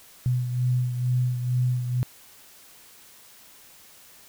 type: beating tone pair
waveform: sine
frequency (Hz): 124.5 / 126.7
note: B2 / B2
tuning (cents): +14 / +45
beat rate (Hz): 2.2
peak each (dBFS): -22 / -30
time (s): 0.26-2.03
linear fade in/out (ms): 0
effects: white hiss -51 dBFS RMS until 4.28 s